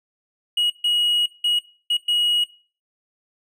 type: tone bursts at uneven times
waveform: triangle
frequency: 2900 Hz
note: F#7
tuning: 35 cents flat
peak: -16 dBFS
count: 5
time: 0.57-0.7 / 0.84-1.26 / 1.44-1.59 / 1.9-1.97 / 2.08-2.44 s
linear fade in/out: 5 ms
effects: noise-tail reverb RT60 0.4 s tail -20 dB re dry